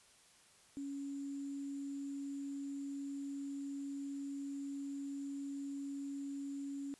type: tone with sample-and-hold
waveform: sine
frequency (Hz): 278.8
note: C#4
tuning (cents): +10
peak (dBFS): -40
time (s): 0.77-6.94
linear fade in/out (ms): 0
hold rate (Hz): 7350
effects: white hiss -65 dBFS RMS until 6.99 s + resampled to 24000 Hz